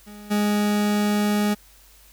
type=tone with level steps; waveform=40% pulse; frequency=207.7 Hz; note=G#3; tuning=in tune; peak=-38 / -18 dBFS; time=0.06-1.55 s; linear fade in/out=20 ms; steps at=0.3 s; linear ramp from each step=20 ms; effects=added 49 Hz sine -53 dBFS peak until 2.12 s + white hiss -53 dBFS RMS until 2.12 s